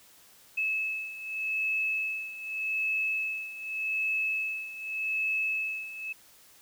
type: beating tone pair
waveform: sine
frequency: 2597 / 2597.84 Hz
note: E7 / E7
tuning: -26 / -26 cents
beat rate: 0.84 Hz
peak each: -34 / -30 dBFS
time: 0.57-6.13 s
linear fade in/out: 10 ms
effects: white hiss -57 dBFS RMS until 6.61 s